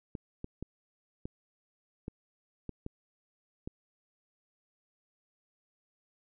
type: clicks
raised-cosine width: 3 ms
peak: -25 dBFS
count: 8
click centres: 0.152 / 0.444 / 0.626 / 1.255 / 2.081 / 2.693 / 2.864 / 3.675 s
effects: none